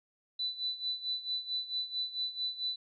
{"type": "tone with tremolo", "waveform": "sine", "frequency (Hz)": 3986, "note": "B7", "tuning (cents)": 15, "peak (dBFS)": -30, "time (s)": [0.39, 2.76], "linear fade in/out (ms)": 5, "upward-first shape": "sine", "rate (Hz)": 4.5, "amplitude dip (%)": 80, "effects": []}